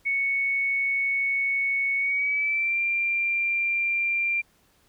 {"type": "tone with pitch glide", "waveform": "sine", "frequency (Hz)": [2217, 2376], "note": ["C#7", "D7"], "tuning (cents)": [0, 20], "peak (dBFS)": -22, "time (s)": [0.05, 4.42], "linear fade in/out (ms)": 20, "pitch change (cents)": 120, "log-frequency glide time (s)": [1.97, 2.81], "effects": ["pink hiss -63 dBFS RMS until 4.88 s"]}